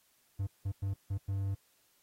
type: tone bursts at uneven times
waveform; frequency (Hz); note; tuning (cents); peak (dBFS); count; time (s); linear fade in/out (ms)
triangle; 98; G2; 0; -29; 5; 0.39-0.47 / 0.65-0.72 / 0.82-0.94 / 1.1-1.18 / 1.28-1.55; 10
effects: white hiss -70 dBFS RMS until 2.02 s + AAC 48 kbps